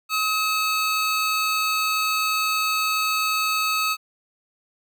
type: tone cluster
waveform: square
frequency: 1271 / 2594 / 4483 Hz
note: D#6 / E7 / C#8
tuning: +36 / -28 / +19 cents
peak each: -24 / -26 / -29 dBFS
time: 0.09-3.97 s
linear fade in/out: 50 ms
effects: none